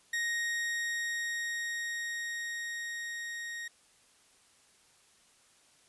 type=tone with level ramp; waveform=40% pulse; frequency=1870 Hz; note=A#6; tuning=5 cents sharp; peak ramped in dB=-29 to -37 dBFS; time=0.13-3.68 s; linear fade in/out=5 ms; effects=white hiss -64 dBFS RMS until 5.88 s + resampled to 24000 Hz